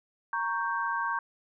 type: chord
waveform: sine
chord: G diminished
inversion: first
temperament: equal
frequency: 932.3 / 1108.7 / 1568 Hz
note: Bb5 / Db6 / G6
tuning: 0 / 0 / 0 cents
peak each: -32 dBFS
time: 0.33-1.19 s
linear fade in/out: 2 ms
effects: none